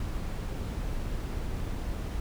brown noise, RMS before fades -33 dBFS, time 0-2.2 s, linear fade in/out 2 ms, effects none

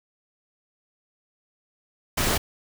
pink noise, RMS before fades -23 dBFS, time 2.17-2.38 s, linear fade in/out 10 ms, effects none

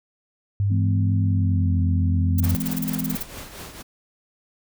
sine tone with pitch glide, 100.2 to 89.27 Hz, G2 to F2, +38 to +38 cents, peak -18 dBFS, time 0.6-2.55 s, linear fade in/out 0 ms, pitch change -200 cents, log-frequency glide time 1.2-1.78 s
sine chord, E augmented, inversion none, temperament equal with one note detuned, 164.81 / 207.7 / 255.5 Hz, E3 / G#3 / B#3, 0 / 0 / -41 cents, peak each -28 / -29 / -28 dBFS, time 0.7-3.16 s, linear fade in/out 10 ms
violet noise bursts, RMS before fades -28 dBFS, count 16, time 2.38-3.229 s, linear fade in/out 5 ms, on 24 ms, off 31 ms
pink noise with tremolo, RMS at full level -35 dBFS, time 2.42-3.83 s, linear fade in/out 20 ms, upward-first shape triangle, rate 4.4 Hz, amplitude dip 65%
effects none

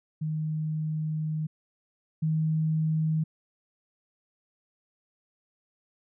sine tone pair in turn, 155.56 / 157.55 Hz, D#3 / D#3, 0 / +22 cents, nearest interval unison, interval 22 cents, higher second, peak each -27 / -23 dBFS, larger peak second, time 0.21-1.47 / 2.22-3.24 s, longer first, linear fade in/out 10 ms, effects none

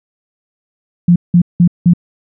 sine tone bursts, 174.2 Hz, F3, 4 cents flat, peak -4 dBFS, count 4, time 1.08-1.936 s, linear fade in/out 5 ms, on 79 ms, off 180 ms, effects none

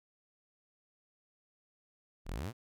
sawtooth exponential sweep, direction up, 30.91 to 135.2 Hz, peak -33 dBFS, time 2.25-2.53 s, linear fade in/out 50 ms, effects none

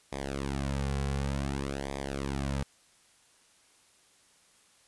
sawtooth tone with flanger, 68.9 Hz, C#2, 10 cents flat, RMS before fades -33 dBFS, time 0.12-2.63 s, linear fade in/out 5 ms, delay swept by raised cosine 0.7 to 3.3 ms, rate 0.55 Hz, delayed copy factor -0.9, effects white hiss -63 dBFS RMS until 4.87 s + resampled to 24000 Hz

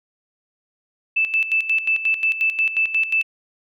sine tone with tremolo, 2637 Hz, E7, in tune, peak -15 dBFS, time 1.16-3.23 s, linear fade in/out 10 ms, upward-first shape square, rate 5.6 Hz, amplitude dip 70%, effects none

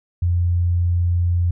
sine tone, 87.31 Hz, F2, in tune, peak -15 dBFS, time 0.22-1.51 s, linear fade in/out 5 ms, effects none

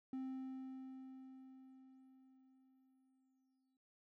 triangle tone with exponential decay, 262.2 Hz, C4, 4 cents sharp, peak -39 dBFS, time 0.13-3.77 s, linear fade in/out 2 ms, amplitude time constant 790 ms, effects none

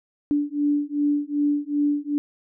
sine beating tone pair, 290 / 292.6 Hz, D4 / D4, -22 / -6 cents, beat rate 2.6 Hz, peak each -23 dBFS, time 0.31-2.18 s, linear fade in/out 0 ms, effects none

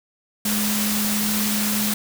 sine tone in noise, 210.1 Hz, G#3, 20 cents sharp, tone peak -23 dBFS, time 0.45-1.94 s, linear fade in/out 5 ms, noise white, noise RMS -24 dBFS, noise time 0.45-1.94 s, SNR -2 dB, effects none

